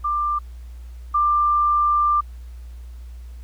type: tone pair in turn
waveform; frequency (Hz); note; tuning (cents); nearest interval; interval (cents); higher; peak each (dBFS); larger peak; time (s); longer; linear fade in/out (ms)
sine; 1187 / 1187; D6 / D6; +18 / +18; unison; 0; neither; -19 / -15; second; 0.04-0.39 / 1.14-2.21; second; 10
effects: added 60 Hz sine -34 dBFS peak until 3.43 s + pink hiss -57 dBFS RMS until 3.43 s